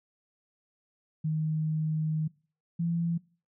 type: tone pair in turn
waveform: sine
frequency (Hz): 156.2 / 168.79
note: D#3 / E3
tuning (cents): +7 / +41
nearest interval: minor second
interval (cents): 134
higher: second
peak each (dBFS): -26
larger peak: neither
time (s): 1.24-2.28 / 2.79-3.18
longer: first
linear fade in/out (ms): 10
effects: noise-tail reverb RT60 0.4 s tail -23 dB re dry